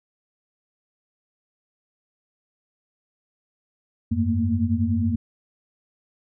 sine tone cluster, 90.7 / 102 / 223.3 / 232.9 Hz, F#2 / G#2 / A3 / A#3, -34 / -31 / +26 / -1 cents, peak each -24 / -27 / -28 / -23 dBFS, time 4.11-5.16 s, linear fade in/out 10 ms, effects none

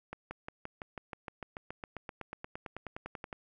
accelerating click train, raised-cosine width 0.5 ms, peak -25 dBFS, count 26, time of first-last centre 0.13-3.328 s, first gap 180 ms, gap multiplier 0.97, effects none

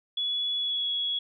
sine tone with pitch glide, 3397 to 3352 Hz, G#7 to G#7, +38 to +15 cents, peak -26 dBFS, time 0.17-1.19 s, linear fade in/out 5 ms, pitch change -23 cents, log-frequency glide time 0.57-0.9 s, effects none

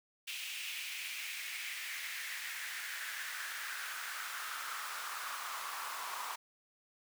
pink noise with high-pass filter sweep, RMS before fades -42 dBFS, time 0.27-6.36 s, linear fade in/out 10 ms, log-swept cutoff 2700 to 1000 Hz, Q 3.4, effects none

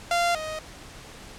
sawtooth tone pair in turn, 692 / 625.1 Hz, F5 / D#5, -16 / +8 cents, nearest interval major second, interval 176 cents, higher first, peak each -17 / -27 dBFS, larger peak first, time 0.11-0.35 / 0.35-0.59 s, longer neither, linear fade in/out 2 ms, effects pink hiss -44 dBFS RMS until 1.38 s + low-pass 9000 Hz 12 dB/octave

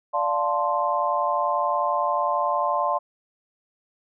sine chord, D minor seventh, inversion none, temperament equal, 587.3 / 698.5 / 880 / 1046.5 Hz, D5 / F5 / A5 / C6, 0 / 0 / 0 / 0 cents, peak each -27 / -27 / -27 / -24 dBFS, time 0.13-2.99 s, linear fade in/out 20 ms, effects none

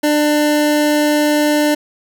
25% pulse tone, 298.1 Hz, D4, 26 cents sharp, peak -8 dBFS, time 0.03-1.75 s, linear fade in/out 10 ms, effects none

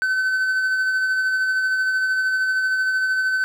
triangle tone with tremolo, 1523 Hz, F#6, 50 cents sharp, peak -15 dBFS, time 0.02-3.44 s, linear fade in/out 0 ms, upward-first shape sine, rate 13 Hz, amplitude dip 30%, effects none

